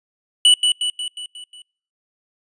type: tone with echo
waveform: square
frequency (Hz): 2960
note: F#7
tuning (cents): 0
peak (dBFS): -9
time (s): 0.45-0.54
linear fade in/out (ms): 2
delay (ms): 180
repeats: 6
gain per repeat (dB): -5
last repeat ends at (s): 1.62
effects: noise-tail reverb RT60 0.5 s tail -26 dB re dry + resampled to 22050 Hz